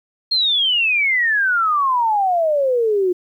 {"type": "exponential sweep", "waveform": "sine", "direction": "down", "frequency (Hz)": [4275, 351.7], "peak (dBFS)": -14, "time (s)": [0.31, 3.13], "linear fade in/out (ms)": 10, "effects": ["9-bit"]}